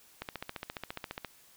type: click train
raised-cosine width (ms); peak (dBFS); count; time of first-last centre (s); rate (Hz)
0.3; -21; 16; 0.22-1.247; 14.6
effects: white hiss -60 dBFS RMS until 1.56 s